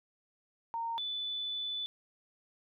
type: tone pair in turn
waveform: sine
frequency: 921 / 3488 Hz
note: A#5 / A7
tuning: -21 / -16 cents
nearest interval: octave + major seventh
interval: 2305 cents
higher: second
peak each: -33 / -34 dBFS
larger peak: first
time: 0.74-0.98 / 0.98-1.86 s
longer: second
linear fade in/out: 0 ms
effects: none